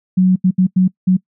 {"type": "tone bursts at uneven times", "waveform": "sine", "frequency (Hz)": 185, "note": "F#3", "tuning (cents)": 0, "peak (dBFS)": -8, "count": 5, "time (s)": [[0.17, 0.36], [0.44, 0.51], [0.58, 0.67], [0.76, 0.88], [1.07, 1.17]], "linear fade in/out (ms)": 10, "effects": ["noise-tail reverb RT60 0.1 s tail -24 dB re dry"]}